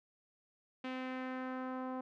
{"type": "tone with low-pass filter sweep", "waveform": "sawtooth", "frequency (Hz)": 257.7, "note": "C4", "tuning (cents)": -26, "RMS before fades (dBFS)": -41, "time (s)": [0.84, 2.01], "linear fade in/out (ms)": 5, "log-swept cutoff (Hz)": [2800, 1000], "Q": 1.7, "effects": []}